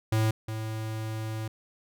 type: tone pair in turn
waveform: square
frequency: 110 / 110 Hz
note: A2 / A2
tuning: 0 / 0 cents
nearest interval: unison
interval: 0 cents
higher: neither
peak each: -23 / -32 dBFS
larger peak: first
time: 0.12-0.31 / 0.48-1.48 s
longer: second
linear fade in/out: 5 ms
effects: none